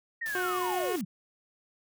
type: linear sweep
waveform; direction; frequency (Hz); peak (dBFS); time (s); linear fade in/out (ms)
sine; down; 1899 to 154.7; -31; 0.21-1.05; 10
type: noise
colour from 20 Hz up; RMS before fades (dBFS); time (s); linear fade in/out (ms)
white; -42; 0.26-1.01; 0
type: harmonic tone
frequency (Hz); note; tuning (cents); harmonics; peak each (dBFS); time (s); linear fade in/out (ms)
363; F#4; -33; 1 / 2 / 3 / 4 / 5 / 6 / 7 / 8 / 9; -32 / -37 / -39 / -44 / -44 / -47 / -48 / -47 / -51; 0.35-0.96; 2
effects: none